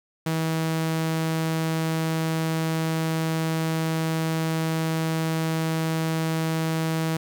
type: tone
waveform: sawtooth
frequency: 161.1 Hz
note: E3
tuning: 39 cents flat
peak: -19 dBFS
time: 0.26-7.17 s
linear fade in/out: 5 ms
effects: 9-bit